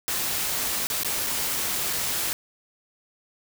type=noise with dropouts; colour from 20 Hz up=white; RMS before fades=-27 dBFS; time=0.08-2.33 s; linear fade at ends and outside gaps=0 ms; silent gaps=0.87-0.901 / 1.033-1.047 / 1.265-1.269 / 1.928-1.932 s; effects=none